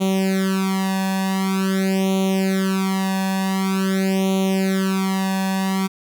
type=tone with flanger; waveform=sawtooth; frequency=191.3 Hz; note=G3; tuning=42 cents flat; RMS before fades=-20 dBFS; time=0-5.88 s; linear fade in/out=20 ms; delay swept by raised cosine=0.3 to 1.15 ms; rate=0.46 Hz; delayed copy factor=+0.95; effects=none